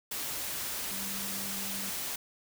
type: tone in noise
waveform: sine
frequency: 196 Hz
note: G3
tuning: in tune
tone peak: -43 dBFS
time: 0.91-1.9 s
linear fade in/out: 5 ms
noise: white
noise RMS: -36 dBFS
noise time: 0.11-2.16 s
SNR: -10 dB
effects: none